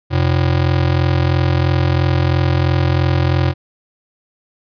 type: ring-modulated tone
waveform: square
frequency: 110.2 Hz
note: A2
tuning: 3 cents sharp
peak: -10 dBFS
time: 0.1-3.54 s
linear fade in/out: 50 ms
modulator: 21.5 Hz
effects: resampled to 11025 Hz